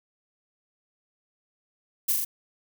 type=noise with echo; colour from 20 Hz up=violet; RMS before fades=-23 dBFS; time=2.08-2.13 s; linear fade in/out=10 ms; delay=40 ms; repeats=3; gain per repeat=-2 dB; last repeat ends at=2.25 s; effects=none